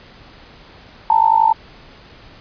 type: tone with amplitude modulation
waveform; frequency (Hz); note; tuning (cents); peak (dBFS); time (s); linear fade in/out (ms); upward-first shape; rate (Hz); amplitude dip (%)
sine; 894; A5; +27; -6; 1.1-1.53; 2; sine; 51; 90
effects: pink hiss -43 dBFS RMS until 2.4 s + resampled to 11025 Hz